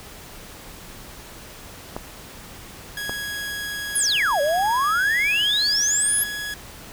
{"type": "clicks", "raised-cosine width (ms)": 1, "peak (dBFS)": -14, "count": 2, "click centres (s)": [1.965, 3.095]}
{"type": "tone with pitch glide", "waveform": "sawtooth", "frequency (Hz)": [1661.2, 1677.6], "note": ["G#6", "G#6"], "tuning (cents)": [0, 17], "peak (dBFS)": -24, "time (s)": [2.97, 6.54], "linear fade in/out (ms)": 2, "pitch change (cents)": 17, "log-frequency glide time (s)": [4.85, 5.76]}
{"type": "exponential two-way sweep", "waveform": "sine", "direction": "down then up", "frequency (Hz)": [11690, 554.4, 11690], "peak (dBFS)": -18, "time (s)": [3.95, 6.24], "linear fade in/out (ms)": 10, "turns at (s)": 4.41}
{"effects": ["pink hiss -41 dBFS RMS until 6.92 s"]}